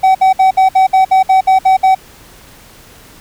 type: tone bursts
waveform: triangle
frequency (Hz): 760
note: F#5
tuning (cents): +46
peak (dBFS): -3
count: 11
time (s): 0.03-1.95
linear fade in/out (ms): 10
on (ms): 120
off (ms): 60
effects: pink hiss -40 dBFS RMS until 3.2 s